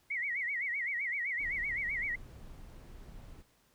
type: tone with vibrato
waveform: sine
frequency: 2069 Hz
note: C7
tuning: 20 cents flat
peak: -32 dBFS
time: 0.1-2.16 s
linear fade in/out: 10 ms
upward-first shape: sine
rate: 7.8 Hz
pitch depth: 170 cents each way
type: noise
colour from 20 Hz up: brown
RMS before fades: -49 dBFS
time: 1.39-3.43 s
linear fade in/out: 20 ms
effects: pink hiss -69 dBFS RMS until 3.74 s